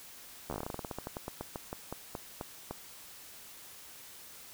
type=slowing click train; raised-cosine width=1 ms; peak=-23 dBFS; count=25; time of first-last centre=0.5-2.71 s; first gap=12 ms; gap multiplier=1.15; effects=white hiss -51 dBFS RMS until 4.53 s